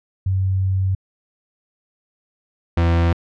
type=tone pair in turn; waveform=sine / 40% pulse; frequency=95 / 84.47 Hz; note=F#2 / E2; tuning=+46 / +43 cents; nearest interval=major second; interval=203 cents; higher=first; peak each=-16 / -13 dBFS; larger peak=second; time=0.26-0.95 / 2.77-3.13 s; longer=first; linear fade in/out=5 ms; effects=low-pass 3000 Hz 12 dB/octave